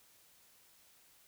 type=silence; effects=white hiss -65 dBFS RMS until 1.27 s